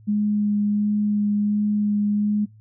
sine tone with vibrato, 207.7 Hz, G#3, in tune, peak -18 dBFS, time 0.07-2.46 s, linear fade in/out 20 ms, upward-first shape sine, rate 1.4 Hz, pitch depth 10 cents each way, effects noise-tail reverb RT60 0.2 s tail -26 dB re dry + added 108 Hz sine -46 dBFS peak until 2.6 s

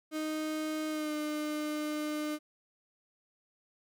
35% pulse tone with pitch glide, 310.4 to 302.1 Hz, D#4 to D4, -4 to +49 cents, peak -31 dBFS, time 0.11-2.39 s, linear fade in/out 50 ms, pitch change -47 cents, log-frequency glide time 0.89-1.14 s, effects none

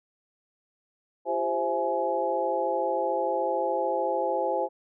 sine tone cluster, 341.9 / 395.4 / 525 / 666 / 841 Hz, F4 / G4 / C5 / E5 / G#5, -37 / +15 / +6 / +18 / +22 cents, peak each -35 / -33 / -28 / -32 / -29 dBFS, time 1.25-4.69 s, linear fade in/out 50 ms, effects none

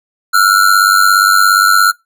square ring-modulated tone, 1391 Hz, F6, 7 cents flat, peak -4 dBFS, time 0.33-1.92 s, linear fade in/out 20 ms, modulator 48.6 Hz, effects noise-tail reverb RT60 0.2 s tail -24 dB re dry

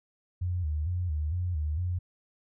sine tone with vibrato, 82.41 Hz, E2, in tune, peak -27 dBFS, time 0.41-1.99 s, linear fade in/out 10 ms, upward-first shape square, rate 2.2 Hz, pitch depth 140 cents each way, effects none

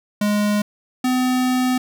square tone pair in turn, 207.7 / 253.7 Hz, G#3 / B3, 0 / +47 cents, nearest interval minor third, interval 347 cents, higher second, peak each -17 dBFS, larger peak neither, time 0.21-0.62 / 1.04-1.78 s, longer second, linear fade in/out 5 ms, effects none

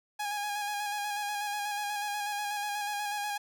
sawtooth tone with vibrato, 825 Hz, G#5, 12 cents flat, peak -28 dBFS, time 0.19-3.38 s, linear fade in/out 10 ms, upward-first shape square, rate 8.2 Hz, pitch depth 23 cents each way, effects none

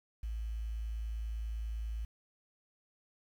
sine tone with quantisation, 55 Hz, A1, in tune, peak -35 dBFS, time 0.23-2.05 s, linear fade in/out 5 ms, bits 10, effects none

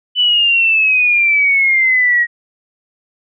sine exponential sweep, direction down, 3000 to 1890 Hz, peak -9 dBFS, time 0.15-2.27 s, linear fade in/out 50 ms, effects none

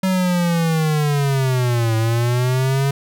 square linear two-way sweep, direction down then up, 190.2 to 110.9 to 139.7 Hz, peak -16 dBFS, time 0.03-2.91 s, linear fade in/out 5 ms, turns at 1.96 s, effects none

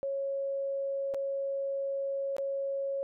sine tone with dropouts, 550 Hz, C#5, 14 cents flat, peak -30 dBFS, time 0.03-3.03 s, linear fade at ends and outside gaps 0 ms, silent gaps 1.139-1.145 / 2.366-2.383 s, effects none

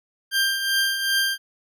20% pulse tone with tremolo, 1586 Hz, G6, 20 cents sharp, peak -13 dBFS, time 0.31-1.38 s, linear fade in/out 50 ms, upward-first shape triangle, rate 2.6 Hz, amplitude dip 60%, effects none

